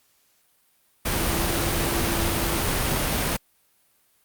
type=tone in noise; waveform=sine; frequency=337.4 Hz; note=E4; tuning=40 cents sharp; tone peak=-31 dBFS; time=1.29-2.59 s; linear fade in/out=10 ms; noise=pink; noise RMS=-24 dBFS; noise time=1.05-3.37 s; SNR=-10 dB; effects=white hiss -64 dBFS RMS until 4.24 s + Opus 48 kbps